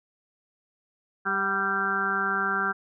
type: harmonic tone with a mistuned harmonic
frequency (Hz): 196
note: G3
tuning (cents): 0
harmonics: 1 / 2 / 4 / 5 / 6 / 7 / 8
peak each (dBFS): -36 / -35 / -35 / -38 / -34 / -27 / -28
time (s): 1.25-2.73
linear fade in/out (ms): 20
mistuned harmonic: 4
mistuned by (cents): -40
effects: none